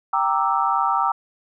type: chord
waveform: sine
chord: E half-diminished seventh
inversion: first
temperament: equal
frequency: 784 / 932.3 / 1174.7 / 1318.5 Hz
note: G5 / Bb5 / D6 / E6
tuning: 0 / 0 / 0 / 0 cents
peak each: -23 dBFS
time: 0.13-1.12 s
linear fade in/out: 5 ms
effects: none